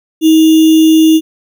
sine tone with sample-and-hold, 318.2 Hz, D#4, 39 cents sharp, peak -3 dBFS, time 0.21-1.21 s, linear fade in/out 50 ms, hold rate 3150 Hz, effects none

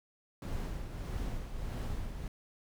brown noise with tremolo, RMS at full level -35 dBFS, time 0.42-2.28 s, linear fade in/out 2 ms, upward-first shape triangle, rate 1.6 Hz, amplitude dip 55%, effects none

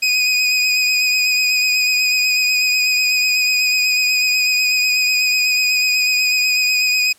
25% pulse tone with vibrato, 2496 Hz, D#7, 5 cents sharp, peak -10 dBFS, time 0.02-7.13 s, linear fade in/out 10 ms, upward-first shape sine, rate 8.1 Hz, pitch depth 21 cents each way, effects white hiss -51 dBFS RMS until 7.18 s + low-pass 12000 Hz 12 dB/octave

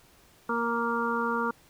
harmonic tone, 233.6 Hz, A#3, 4 cents sharp, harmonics 1 / 2 / 4 / 5 / 6, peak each -32 / -32 / -32 / -32 / -32 dBFS, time 0.49-1.51 s, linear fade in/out 5 ms, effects pink hiss -59 dBFS RMS until 1.69 s

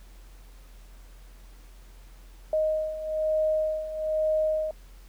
sine beating tone pair, 622.3 / 623.4 Hz, D#5 / D#5, 0 / +3 cents, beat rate 1.1 Hz, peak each -30 / -25 dBFS, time 2.53-4.71 s, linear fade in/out 2 ms, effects added 43 Hz sine -46 dBFS peak until 5.08 s + pink hiss -58 dBFS RMS until 5.08 s

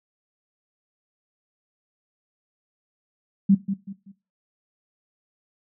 sine tone with echo, 196 Hz, G3, in tune, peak -12 dBFS, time 3.49-3.55 s, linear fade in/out 10 ms, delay 190 ms, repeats 3, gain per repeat -10 dB, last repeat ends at 4.12 s, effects noise-tail reverb RT60 0.3 s tail -18 dB re dry

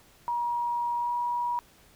sine tone with pitch glide, 954 to 962.3 Hz, A#5 to B5, +40 to -45 cents, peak -26 dBFS, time 0.28-1.59 s, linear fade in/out 0 ms, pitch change +15 cents, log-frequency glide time 0.99-1.11 s, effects pink hiss -58 dBFS RMS until 1.95 s

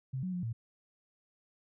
sine tone with pitch steps, 131.4 / 184.5 / 178.5 / 114.7 Hz, C3 / F#3 / F3 / A#2, +8 / -5 / +38 / -28 cents, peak -33 dBFS, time 0.13-0.53 s, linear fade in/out 10 ms, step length 100 ms, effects none

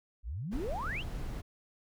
sine exponential sweep, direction up, 46.69 to 3418 Hz, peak -35 dBFS, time 0.23-1.04 s, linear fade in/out 50 ms
brown noise, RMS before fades -38 dBFS, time 0.51-1.42 s, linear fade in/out 20 ms
effects none

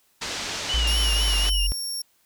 white low-pass noise, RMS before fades -31 dBFS, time 0.21-1.5 s, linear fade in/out 10 ms, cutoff 6300 Hz, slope 24 dB/octave
sine tone with vibrato, 2915 Hz, F#7, 26 cents flat, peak -24 dBFS, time 0.69-1.67 s, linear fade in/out 5 ms, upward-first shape triangle, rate 4 Hz, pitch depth 81 cents each way
sine exponential sweep, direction down, 59 to 43.41 Hz, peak -21 dBFS, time 0.74-1.72 s, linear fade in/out 0 ms
25% pulse tone, 5510 Hz, F8, 24 cents flat, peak -23 dBFS, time 0.87-2.02 s, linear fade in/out 5 ms
effects white hiss -64 dBFS RMS until 2.25 s

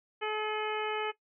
harmonic tone with a mistuned harmonic, 428.6 Hz, A4, 45 cents flat, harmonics 1 / 2 / 3 / 4 / 5 / 6 / 7, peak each -34 / -37 / -39 / -40 / -41 / -42 / -42 dBFS, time 0.21-1.12 s, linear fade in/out 20 ms, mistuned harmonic 6, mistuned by -36 cents, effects noise-tail reverb RT60 0.1 s tail -17 dB re dry

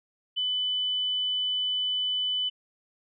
sine tone, 3000 Hz, F#7, 23 cents sharp, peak -25 dBFS, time 0.36-2.5 s, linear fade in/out 20 ms, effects none

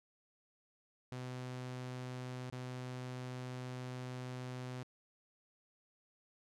sawtooth tone with dropouts, 126.5 Hz, B2, 42 cents sharp, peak -38 dBFS, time 1.12-4.83 s, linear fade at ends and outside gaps 0 ms, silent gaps 2.499-2.525 s, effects low-pass 8000 Hz 12 dB/octave

